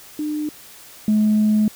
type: tone pair in turn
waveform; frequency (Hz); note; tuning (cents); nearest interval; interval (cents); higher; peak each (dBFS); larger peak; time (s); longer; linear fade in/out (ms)
sine; 301.6 / 213.3; D4 / G#3; +46 / +46; tritone; 600; first; -21 / -12; second; 0.19-0.49 / 1.08-1.68; second; 2
effects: tanh soft clip ceiling -10 dBFS + white hiss -43 dBFS RMS until 1.75 s